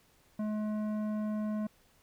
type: tone with tanh clipping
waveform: triangle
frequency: 212.9 Hz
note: G#3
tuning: 43 cents sharp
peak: -33 dBFS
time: 0.39-1.67 s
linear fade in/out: 5 ms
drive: 16 dB
effects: pink hiss -66 dBFS RMS until 2.02 s

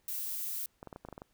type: noise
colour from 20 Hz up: violet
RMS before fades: -37 dBFS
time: 0.08-0.66 s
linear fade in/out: 2 ms
type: clicks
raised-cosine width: 1 ms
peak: -30 dBFS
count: 9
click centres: 0.829 / 0.873 / 0.928 / 0.961 / 1.05 / 1.087 / 1.127 / 1.179 / 1.219 s
effects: pink hiss -73 dBFS RMS until 1.33 s

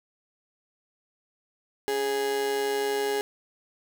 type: tone with amplitude modulation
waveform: 35% pulse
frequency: 414 Hz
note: G#4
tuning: 5 cents flat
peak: -21 dBFS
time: 1.88-3.21 s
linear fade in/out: 0 ms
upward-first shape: sine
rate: 132 Hz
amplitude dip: 50%
effects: none

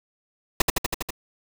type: noise with echo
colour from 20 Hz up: pink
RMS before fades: -17 dBFS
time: 0.6-0.62 s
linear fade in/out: 5 ms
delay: 81 ms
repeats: 6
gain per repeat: -2 dB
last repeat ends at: 1.106 s
effects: none

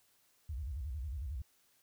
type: tone with vibrato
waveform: sine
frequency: 68.7 Hz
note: C#2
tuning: 15 cents flat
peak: -37 dBFS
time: 0.49-1.42 s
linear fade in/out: 5 ms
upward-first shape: square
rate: 11 Hz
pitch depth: 230 cents each way
effects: white hiss -71 dBFS RMS until 1.82 s

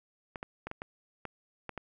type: clicks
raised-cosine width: 0.5 ms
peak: -23 dBFS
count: 8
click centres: 0.358 / 0.429 / 0.67 / 0.714 / 0.819 / 1.253 / 1.693 / 1.777 s
effects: none

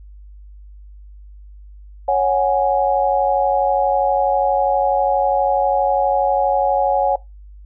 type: chord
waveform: sine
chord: C# suspended fourth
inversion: none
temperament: just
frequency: 554.4 / 739.2 / 831.5 Hz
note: C#5 / F#5 / G#5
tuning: 0 / -2 / +2 cents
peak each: -18 dBFS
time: 2.08-7.16 s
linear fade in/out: 5 ms
effects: noise-tail reverb RT60 0.2 s tail -21 dB re dry + added 50 Hz sine -37 dBFS peak until 7.65 s

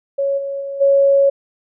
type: tone with level steps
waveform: sine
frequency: 554.4 Hz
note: C#5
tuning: in tune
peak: -15 / -21 / -23 / -9 dBFS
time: 0.18-1.3 s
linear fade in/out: 10 ms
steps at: 0.37 / 0.6 / 0.8 s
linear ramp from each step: 20 ms
effects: none

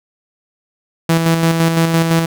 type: tone with tremolo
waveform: sawtooth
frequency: 164.81 Hz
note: E3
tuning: in tune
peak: -6 dBFS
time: 1.09-2.26 s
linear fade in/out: 5 ms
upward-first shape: square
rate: 5.9 Hz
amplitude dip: 40%
effects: none

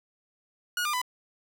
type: tone with pitch steps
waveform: sawtooth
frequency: 1446 / 1202 / 999.1 Hz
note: F#6 / D6 / B5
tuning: -40 / +40 / +20 cents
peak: -23 dBFS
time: 0.77-1.016 s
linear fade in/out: 2 ms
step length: 82 ms
effects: none

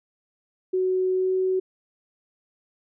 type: tone with pitch glide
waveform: sine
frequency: 371.8 to 374.4 Hz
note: F#4 to F#4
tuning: +8 to +20 cents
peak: -20 dBFS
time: 0.73-1.6 s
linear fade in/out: 10 ms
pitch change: +12 cents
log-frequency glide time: 1.13-1.32 s
effects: none

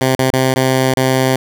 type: tone with dropouts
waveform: 10% pulse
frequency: 130.81 Hz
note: C3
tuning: in tune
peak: -3 dBFS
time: 0.01-1.36 s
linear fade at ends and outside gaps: 2 ms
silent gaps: 0.151-0.192 / 0.303-0.332 / 0.54-0.56 / 0.938-0.971 s
effects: none

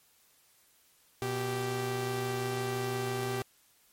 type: tone pair together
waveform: sawtooth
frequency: 121.55 / 390.5 Hz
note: B2 / G4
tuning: -27 / -7 cents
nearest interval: octave + minor sixth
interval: 2020 cents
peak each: -31 / -29 dBFS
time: 1.22-3.42 s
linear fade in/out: 0 ms
effects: white hiss -65 dBFS RMS until 3.92 s + MP3 64 kbps

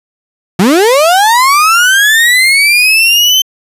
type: linear sweep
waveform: 35% pulse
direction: up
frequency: 164.81 to 3102 Hz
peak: -3 dBFS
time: 0.59-3.42 s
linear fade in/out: 5 ms
effects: resampled to 32000 Hz

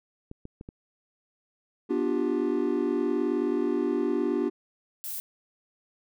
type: clicks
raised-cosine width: 3 ms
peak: -27 dBFS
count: 4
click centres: 0.314 / 0.454 / 0.611 / 0.689 s
type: chord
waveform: triangle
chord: G dominant seventh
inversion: first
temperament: just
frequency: 245 / 294 / 352.8 / 392 Hz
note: B3 / D4 / F4 / G4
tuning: -14 / +2 / +18 / 0 cents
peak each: -29 / -27 / -27 / -28 dBFS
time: 1.89-4.5 s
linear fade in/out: 20 ms
type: noise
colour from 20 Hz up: violet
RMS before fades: -35 dBFS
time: 5.04-5.2 s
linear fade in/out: 0 ms
effects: none

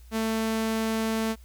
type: tone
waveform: sawtooth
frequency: 222.3 Hz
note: A3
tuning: 18 cents sharp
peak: -21 dBFS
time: 0.11-1.36 s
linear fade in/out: 50 ms
effects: added 60 Hz sine -46 dBFS peak until 1.44 s + white hiss -61 dBFS RMS until 1.44 s

